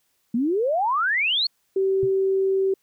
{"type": "exponential sweep", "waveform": "sine", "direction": "up", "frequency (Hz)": [221.6, 4471], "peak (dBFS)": -19, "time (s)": [0.34, 1.47], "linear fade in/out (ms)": 5}
{"type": "tone", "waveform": "sine", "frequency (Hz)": 385.1, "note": "G4", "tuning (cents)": -31, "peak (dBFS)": -18, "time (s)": [1.76, 2.74], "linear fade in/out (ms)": 5}
{"type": "tone with exponential decay", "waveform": "sine", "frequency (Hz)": 127.6, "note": "C3", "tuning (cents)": -43, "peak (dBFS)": -24, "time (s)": [2.03, 2.12], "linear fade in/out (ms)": 0, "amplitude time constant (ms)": 19}
{"effects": ["white hiss -69 dBFS RMS until 2.82 s"]}